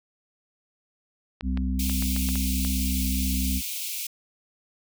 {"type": "clicks", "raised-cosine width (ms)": 0.3, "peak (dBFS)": -20, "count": 8, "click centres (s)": [1.409, 1.574, 1.897, 2.024, 2.164, 2.289, 2.356, 2.649]}
{"type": "harmonic tone", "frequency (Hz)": 64.5, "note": "C2", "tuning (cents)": -24, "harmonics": [1, 3, 4], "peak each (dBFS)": [-25, -30, -31], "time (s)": [1.42, 3.62], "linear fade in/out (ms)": 50}
{"type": "high-pass noise", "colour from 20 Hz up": "white", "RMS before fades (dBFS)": -32, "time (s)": [1.79, 4.07], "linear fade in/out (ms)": 5, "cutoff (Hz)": 2200, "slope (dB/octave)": 96}
{"effects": []}